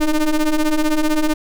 square ring-modulated tone, 151.2 Hz, D#3, 49 cents flat, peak -12 dBFS, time 0-1.34 s, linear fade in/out 10 ms, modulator 159 Hz, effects none

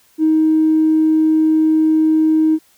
triangle tone with tanh clipping, 314.6 Hz, D#4, 19 cents sharp, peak -10 dBFS, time 0.18-2.59 s, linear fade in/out 50 ms, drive 4 dB, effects white hiss -54 dBFS RMS until 2.77 s

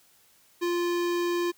square tone with notch filter, 348.3 Hz, F4, 5 cents flat, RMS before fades -27 dBFS, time 0.61-1.52 s, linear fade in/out 20 ms, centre 10000 Hz, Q 1.3, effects white hiss -61 dBFS RMS until 1.57 s

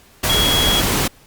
sine tone in noise, 3322 Hz, G#7, in tune, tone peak -16 dBFS, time 0.29-0.81 s, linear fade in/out 10 ms, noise pink, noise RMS -18 dBFS, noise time 0.23-1.08 s, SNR -1 dB, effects pink hiss -49 dBFS RMS until 1.26 s + Opus 48 kbps

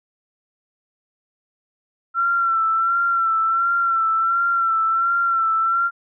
sine tone with vibrato, 1353 Hz, E6, 45 cents sharp, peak -16 dBFS, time 2.14-5.91 s, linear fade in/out 50 ms, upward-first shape sine, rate 1.4 Hz, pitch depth 39 cents each way, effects none

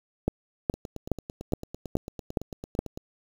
two click trains, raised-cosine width 2 ms, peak -10 / -23 dBFS, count 7 / 21, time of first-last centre 0.28-2.79 / 0.74-2.975 s, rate 2.39 / 8.95 Hz, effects 7-bit

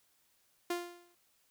sawtooth tone with exponential decay, 349.2 Hz, F4, in tune, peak -27 dBFS, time 0.7-1.15 s, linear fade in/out 5 ms, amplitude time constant 97 ms, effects white hiss -72 dBFS RMS until 1.5 s

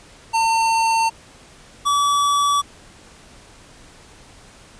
square tone pair in turn, 904 / 1146.7 Hz, A5 / D6, +47 / -42 cents, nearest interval major third, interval 411 cents, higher second, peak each -16 dBFS, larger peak neither, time 0.33-1.1 / 1.85-2.62 s, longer neither, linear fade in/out 20 ms, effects pink hiss -46 dBFS RMS until 4.79 s + resampled to 22050 Hz

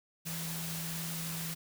sine tone in noise, 164.5 Hz, E3, 3 cents flat, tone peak -39 dBFS, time 0.25-1.55 s, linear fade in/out 20 ms, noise white, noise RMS -40 dBFS, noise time 0.25-1.55 s, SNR -2 dB, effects none

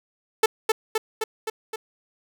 sawtooth tone with echo, 440 Hz, A4, in tune, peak -10 dBFS, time 0.43-0.46 s, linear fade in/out 5 ms, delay 260 ms, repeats 5, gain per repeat -3 dB, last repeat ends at 1.76 s, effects none

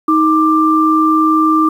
sine tone pair together, 314.8 / 1183 Hz, D#4 / D6, +20 / +12 cents, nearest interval octave + major seventh, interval 2292 cents, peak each -11 dBFS, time 0.08-1.69 s, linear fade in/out 5 ms, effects 7-bit

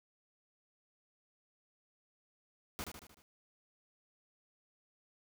pink noise with echo, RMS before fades -41 dBFS, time 2.79-2.84 s, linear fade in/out 0 ms, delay 76 ms, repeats 5, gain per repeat -5 dB, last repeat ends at 3.22 s, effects none

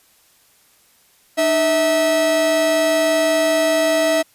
45% pulse tone pair together, 304.2 / 649 Hz, D#4 / E5, -39 / -27 cents, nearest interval octave + minor second, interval 1312 cents, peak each -22 / -15 dBFS, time 1.37-4.23 s, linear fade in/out 20 ms, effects white hiss -55 dBFS RMS until 4.34 s + resampled to 32000 Hz

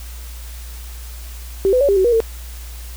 sine tone with pitch steps, 388.2 / 504 / 563 / 398.7 / 377.6 / 478.6 / 452.4 Hz, G4 / B4 / C#5 / G4 / F#4 / A#4 / A4, -17 / +35 / +27 / +29 / +35 / +46 / +48 cents, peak -11 dBFS, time 1.65-2.203 s, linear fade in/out 0 ms, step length 79 ms, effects added 59 Hz sine -30 dBFS peak until 2.96 s + white hiss -40 dBFS RMS until 2.96 s

